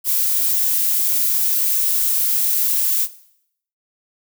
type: noise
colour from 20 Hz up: violet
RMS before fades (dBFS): -18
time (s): 0.04-3.08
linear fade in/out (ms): 50
effects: noise-tail reverb RT60 0.7 s tail -17 dB re dry